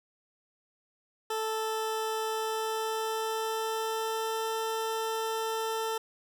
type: tone with pitch glide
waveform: 20% pulse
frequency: 440 to 445.6 Hz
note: A4 to A4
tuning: 0 to +22 cents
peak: -25 dBFS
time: 1.3-5.98 s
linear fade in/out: 5 ms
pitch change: +22 cents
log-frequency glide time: 2.29-4.53 s
effects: none

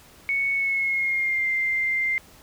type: tone with pitch glide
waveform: sine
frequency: 2216 to 2093 Hz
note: C#7 to C7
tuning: -1 to 0 cents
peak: -21 dBFS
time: 0.29-2.18 s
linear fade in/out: 0 ms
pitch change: -99 cents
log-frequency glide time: 0.53-1.47 s
effects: pink hiss -51 dBFS RMS until 2.42 s

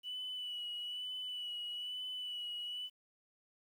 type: tone with vibrato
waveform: sine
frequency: 2959 Hz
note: F#7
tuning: 1 cent flat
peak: -38 dBFS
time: 0.03-2.9 s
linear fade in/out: 50 ms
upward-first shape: sine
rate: 1.1 Hz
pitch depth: 29 cents each way
effects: tanh soft clip ceiling -36 dBFS + 11-bit

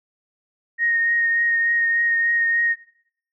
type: tone with vibrato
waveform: sine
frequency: 1860 Hz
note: A#6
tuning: 4 cents flat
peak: -17 dBFS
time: 0.78-2.76 s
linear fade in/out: 50 ms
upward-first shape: triangle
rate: 3.4 Hz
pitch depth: 16 cents each way
effects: noise-tail reverb RT60 0.6 s tail -18 dB re dry

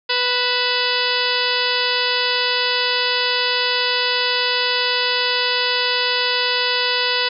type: harmonic tone with a mistuned harmonic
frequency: 493.9 Hz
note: B4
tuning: in tune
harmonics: 1 / 2 / 3 / 4 / 5 / 6 / 7 / 8 / 9 / 10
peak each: -26 / -26 / -26 / -26 / -26 / -26 / -26 / -26 / -26 / -26 dBFS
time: 0.09-7.29 s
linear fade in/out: 10 ms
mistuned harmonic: 5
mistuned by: +94 cents
effects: none

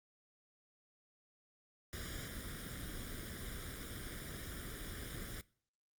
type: noise with comb filter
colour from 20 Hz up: pink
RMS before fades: -45 dBFS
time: 1.93-5.41 s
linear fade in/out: 0 ms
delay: 0.57 ms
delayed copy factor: +0.8
effects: noise-tail reverb RT60 0.5 s tail -22 dB re dry + Opus 48 kbps

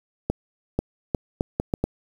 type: accelerating click train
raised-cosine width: 2 ms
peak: -8 dBFS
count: 7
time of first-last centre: 0.3-1.84 s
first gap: 490 ms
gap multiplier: 0.73
effects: 7-bit

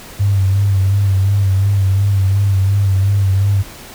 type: tone with vibrato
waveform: sine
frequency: 98 Hz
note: G2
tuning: in tune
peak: -10 dBFS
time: 0.19-3.63 s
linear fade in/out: 20 ms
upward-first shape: sine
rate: 2.8 Hz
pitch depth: 46 cents each way
effects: pink hiss -35 dBFS RMS until 3.94 s

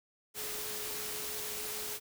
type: tone in noise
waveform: sine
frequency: 424.6 Hz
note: G#4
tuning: 38 cents sharp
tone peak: -47 dBFS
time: 0.34-2 s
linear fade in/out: 50 ms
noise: white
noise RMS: -39 dBFS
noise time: 0.34-2 s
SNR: -11 dB
effects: none

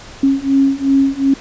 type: beating tone pair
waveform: sine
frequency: 271.6 / 274.3 Hz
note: C#4 / C#4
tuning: -35 / -18 cents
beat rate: 2.7 Hz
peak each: -14 / -13 dBFS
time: 0.23-1.34 s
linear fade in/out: 5 ms
effects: pink hiss -36 dBFS RMS until 1.4 s + resampled to 16000 Hz

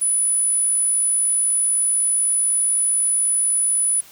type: tone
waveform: sine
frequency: 9956 Hz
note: D#9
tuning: in tune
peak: -16 dBFS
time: 0.01-4.01 s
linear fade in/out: 10 ms
effects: white hiss -46 dBFS RMS until 4.11 s

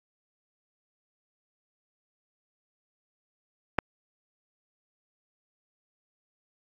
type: click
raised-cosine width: 0.5 ms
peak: -7 dBFS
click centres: 3.787 s
effects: AAC 64 kbps

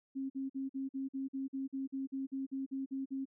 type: tone bursts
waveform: sine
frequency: 269 Hz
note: C4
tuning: 48 cents sharp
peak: -35 dBFS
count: 16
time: 0.15-3.255 s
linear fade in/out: 20 ms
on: 150 ms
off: 47 ms
effects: none

